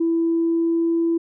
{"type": "tone with pitch glide", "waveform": "sine", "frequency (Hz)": [331.8, 333.7], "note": ["E4", "E4"], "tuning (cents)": [11, 21], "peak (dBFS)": -16, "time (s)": [0, 1.18], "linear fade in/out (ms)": 10, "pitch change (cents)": 10, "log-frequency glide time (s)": [0.2, 0.91], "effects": ["tanh soft clip ceiling -12 dBFS"]}